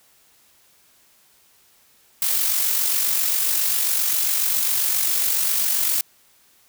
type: noise with amplitude modulation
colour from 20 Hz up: blue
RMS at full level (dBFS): -19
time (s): 2.22-6.01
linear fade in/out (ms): 2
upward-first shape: sine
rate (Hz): 47.4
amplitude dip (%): 40
effects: white hiss -57 dBFS RMS until 6.68 s